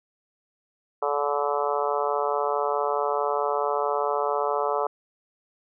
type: harmonic tone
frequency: 144.6 Hz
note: D3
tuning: 27 cents flat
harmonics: 3 / 4 / 5 / 6 / 7 / 8 / 9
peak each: -28 / -29 / -30 / -31 / -31 / -32 / -33 dBFS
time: 1.02-4.87 s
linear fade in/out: 5 ms
effects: none